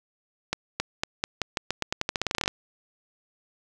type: accelerating click train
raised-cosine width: 0.2 ms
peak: -8 dBFS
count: 21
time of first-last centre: 0.53-2.479 s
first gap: 270 ms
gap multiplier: 0.87
effects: none